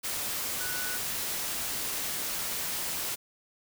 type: tone in noise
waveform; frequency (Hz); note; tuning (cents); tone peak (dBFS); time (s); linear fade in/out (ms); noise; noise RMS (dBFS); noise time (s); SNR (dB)
sine; 1480; F#6; 0; -37; 0.6-0.98; 20; white; -33; 0.03-3.16; -7
effects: none